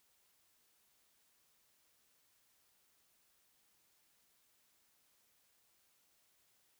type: silence
effects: white hiss -74 dBFS RMS until 6.79 s